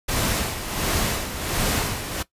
pink noise with tremolo, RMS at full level -22 dBFS, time 0.08-2.23 s, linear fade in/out 10 ms, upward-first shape sine, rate 1.4 Hz, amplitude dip 65%, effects noise-tail reverb RT60 0.1 s tail -17 dB re dry + resampled to 32000 Hz

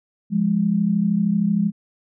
sine tone pair together, 174.49 / 207.5 Hz, F3 / G#3, -1 / -1 cents, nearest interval minor third, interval 300 cents, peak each -21 / -18 dBFS, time 0.3-1.72 s, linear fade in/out 50 ms, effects none

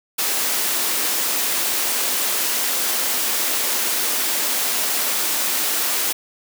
white high-pass noise, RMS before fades -21 dBFS, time 0.18-6.13 s, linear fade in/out 10 ms, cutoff 230 Hz, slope 24 dB/octave, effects none

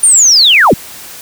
sine linear sweep, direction down, 9280 to 90.7 Hz, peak -3 dBFS, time 0.03-0.74 s, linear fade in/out 5 ms, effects white hiss -30 dBFS RMS until 1.21 s

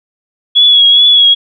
sine tone with vibrato, 3361 Hz, G#7, 20 cents sharp, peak -3 dBFS, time 0.55-1.35 s, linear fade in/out 20 ms, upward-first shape triangle, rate 2.4 Hz, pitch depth 42 cents each way, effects none

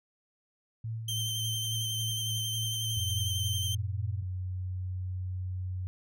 sine tone with tremolo, 112.6 Hz, A2, 40 cents sharp, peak -32 dBFS, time 0.84-4.23 s, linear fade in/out 5 ms, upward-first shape sine, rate 3.5 Hz, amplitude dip 40%
sawtooth tone with vibrato, 3121 Hz, G7, 8 cents flat, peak -29 dBFS, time 1.08-3.75 s, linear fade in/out 5 ms, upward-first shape sine, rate 11 Hz, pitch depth 21 cents each way
sine tone, 92 Hz, F#2, 9 cents flat, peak -32 dBFS, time 2.97-5.87 s, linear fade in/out 0 ms
effects none

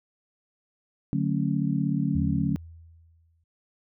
sine chord, D major seventh, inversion none, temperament just, 146.83 / 183.54 / 220.2 / 275.3 Hz, D3 / F#3 / A3 / C#4, 0 / -14 / +2 / -12 cents, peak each -27 / -28 / -30 / -29 dBFS, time 1.13-2.56 s, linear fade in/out 0 ms
sine tone with exponential decay, 82.41 Hz, E2, in tune, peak -26 dBFS, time 2.15-3.44 s, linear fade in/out 5 ms, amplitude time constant 280 ms
effects none

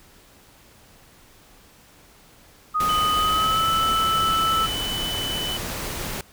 sine tone with pitch glide, 1244.5 to 1313.2 Hz, D#6 to E6, 0 to -7 cents, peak -19 dBFS, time 2.74-4.67 s, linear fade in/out 20 ms, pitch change +93 cents, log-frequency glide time 3.17-3.67 s
pink noise, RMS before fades -30 dBFS, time 2.8-6.21 s, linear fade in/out 2 ms
triangle tone, 3000 Hz, F#7, 23 cents sharp, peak -25 dBFS, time 2.89-5.57 s, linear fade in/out 2 ms
effects pink hiss -52 dBFS RMS until 6.32 s

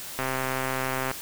click train, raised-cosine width 0.5 ms, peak -13 dBFS, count 122, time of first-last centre 0.19-1.114 s, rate 131 Hz, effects white hiss -38 dBFS RMS until 1.21 s

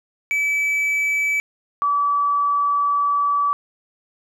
triangle / sine tone pair in turn, 2300 / 1150 Hz, D7 / D6, -37 / -37 cents, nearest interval octave, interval 1200 cents, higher first, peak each -16 / -16 dBFS, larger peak neither, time 0.31-1.4 / 1.82-3.53 s, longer second, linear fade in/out 0 ms, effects none

